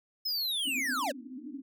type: linear sweep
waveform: square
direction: down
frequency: 5220 to 490.5 Hz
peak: -30 dBFS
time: 0.25-1.12 s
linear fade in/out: 10 ms
type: band-pass noise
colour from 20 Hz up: white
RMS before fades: -42 dBFS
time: 0.65-1.62 s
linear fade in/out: 10 ms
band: 250 to 290 Hz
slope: 96 dB/octave
effects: none